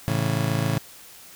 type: chord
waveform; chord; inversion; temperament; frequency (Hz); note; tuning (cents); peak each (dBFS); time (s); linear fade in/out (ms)
35% pulse; A major; none; just; 110 / 137.5 / 165; A2 / C#3 / E3; 0 / -14 / +2; -24 / -24 / -26; 0.08-0.78; 0
effects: white hiss -46 dBFS RMS until 1.35 s